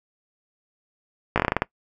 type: slowing click train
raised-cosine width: 0.5 ms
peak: -4 dBFS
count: 9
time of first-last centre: 1.36-1.621 s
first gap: 17 ms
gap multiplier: 1.18
effects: noise-tail reverb RT60 0.1 s tail -22 dB re dry